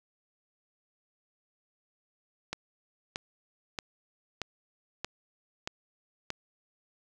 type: click train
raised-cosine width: 0.2 ms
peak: -16 dBFS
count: 7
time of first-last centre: 2.53-6.304 s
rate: 1.59 Hz
effects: none